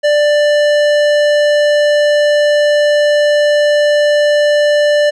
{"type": "tone with tanh clipping", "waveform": "sine", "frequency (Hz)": 590, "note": "D5", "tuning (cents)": 8, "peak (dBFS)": -10, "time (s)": [0.03, 5.11], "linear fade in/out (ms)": 20, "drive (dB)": 17, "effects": []}